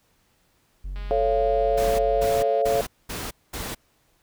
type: tone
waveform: triangle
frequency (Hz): 46.25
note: F#1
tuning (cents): 0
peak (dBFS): -27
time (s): 0.84-2.27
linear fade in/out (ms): 10
type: click train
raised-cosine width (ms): 0.3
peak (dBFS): -30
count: 342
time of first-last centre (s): 0.96-2.615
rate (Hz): 206
type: chord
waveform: sine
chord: A augmented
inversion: none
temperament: equal with one note detuned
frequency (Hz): 440 / 554.4 / 687.6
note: A4 / C#5 / E#5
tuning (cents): 0 / 0 / -27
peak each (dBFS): -24 / -23 / -23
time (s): 1.11-2.81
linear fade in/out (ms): 0
type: noise bursts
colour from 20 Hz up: pink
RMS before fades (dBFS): -32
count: 5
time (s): 1.77-3.75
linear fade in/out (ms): 10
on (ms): 220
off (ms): 220
effects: pink hiss -65 dBFS RMS until 4.22 s